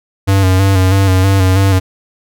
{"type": "tone with vibrato", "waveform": "square", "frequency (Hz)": 95.4, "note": "G2", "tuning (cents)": -47, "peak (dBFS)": -8, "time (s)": [0.27, 1.8], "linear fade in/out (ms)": 20, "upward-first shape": "square", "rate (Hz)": 3.1, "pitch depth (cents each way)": 38, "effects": []}